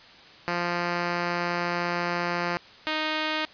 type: tone pair in turn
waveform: 5% pulse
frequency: 174.2 / 310.4 Hz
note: F3 / D#4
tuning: -4 / -4 cents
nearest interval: minor seventh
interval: 1000 cents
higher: second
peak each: -14 dBFS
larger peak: neither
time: 0.48-2.57 / 2.87-3.45 s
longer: first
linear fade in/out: 0 ms
effects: white hiss -49 dBFS RMS until 3.53 s + resampled to 11025 Hz